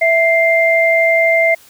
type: tone pair together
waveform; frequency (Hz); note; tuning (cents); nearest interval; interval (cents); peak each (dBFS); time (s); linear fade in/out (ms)
sine; 660.2 / 2096; E5 / C7; +2 / +2; octave + minor sixth; 2000; -12; 0.01-1.55; 10
effects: white hiss -45 dBFS RMS until 1.69 s